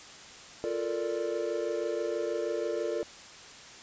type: chord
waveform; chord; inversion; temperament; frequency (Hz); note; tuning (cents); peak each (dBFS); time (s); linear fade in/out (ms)
triangle; Bb major seventh; second; equal; 349.2 / 440 / 466.2 / 587.3; F4 / A4 / Bb4 / D5; 0 / 0 / 0 / 0; -33; 0.64-3.03; 0
effects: white hiss -48 dBFS RMS until 3.82 s + resampled to 16000 Hz